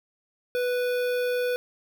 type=tone with notch filter; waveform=square; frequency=493.9 Hz; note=B4; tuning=in tune; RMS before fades=-26 dBFS; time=0.55-1.56 s; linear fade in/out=0 ms; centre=7200 Hz; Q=0.82; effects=none